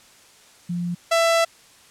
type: tone pair in turn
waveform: sine / sawtooth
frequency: 174.61 / 665.7 Hz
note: F3 / E5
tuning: 0 / +17 cents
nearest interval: octave + major seventh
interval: 2317 cents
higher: second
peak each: -23 / -12 dBFS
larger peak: second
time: 0.69-0.95 / 1.11-1.45 s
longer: second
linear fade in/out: 10 ms
effects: white hiss -51 dBFS RMS until 1.9 s + low-pass 9000 Hz 12 dB/octave